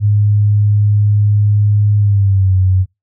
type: tone with pitch glide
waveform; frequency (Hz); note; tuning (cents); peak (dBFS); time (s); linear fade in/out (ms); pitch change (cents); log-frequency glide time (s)
sine; 103.83 to 93.58; G#2 to F#2; 0 to +20; -8; 0-2.86; 50; -180; 1.98-2.56
effects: noise-tail reverb RT60 0.2 s tail -24 dB re dry